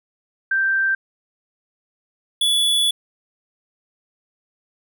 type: tone pair in turn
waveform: sine / square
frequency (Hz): 1568 / 3428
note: G6 / A7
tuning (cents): 0 / -46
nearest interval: octave + major second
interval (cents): 1354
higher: second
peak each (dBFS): -16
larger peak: neither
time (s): 0.51-0.95 / 2.41-2.91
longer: second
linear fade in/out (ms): 5
effects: none